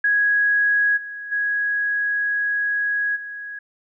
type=tone with level steps; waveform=sine; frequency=1661.2 Hz; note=G#6; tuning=in tune; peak=-15 / -30 / -19 / -30 dBFS; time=0.04-3.59 s; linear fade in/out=5 ms; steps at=0.96 / 1.31 / 3.15 s; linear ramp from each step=20 ms; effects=none